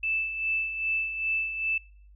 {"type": "tone with tremolo", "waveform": "sine", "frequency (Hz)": 2637, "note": "E7", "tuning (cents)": 0, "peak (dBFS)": -24, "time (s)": [0.03, 1.78], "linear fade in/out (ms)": 5, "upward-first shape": "sine", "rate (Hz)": 2.5, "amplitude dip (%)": 60, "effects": ["noise-tail reverb RT60 0.6 s tail -26 dB re dry", "added 50 Hz sine -50 dBFS peak until 2.15 s"]}